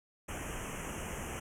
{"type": "band-stop noise", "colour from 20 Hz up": "pink", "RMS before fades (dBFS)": -40, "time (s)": [0.28, 1.4], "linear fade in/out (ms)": 10, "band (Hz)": [3100, 5900], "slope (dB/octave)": 96, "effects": ["low-pass 10000 Hz 12 dB/octave"]}